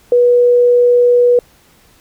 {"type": "tone", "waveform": "sine", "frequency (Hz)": 486.8, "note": "B4", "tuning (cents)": -25, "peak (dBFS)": -6, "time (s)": [0.12, 1.39], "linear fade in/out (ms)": 2, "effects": ["pink hiss -49 dBFS RMS until 2 s"]}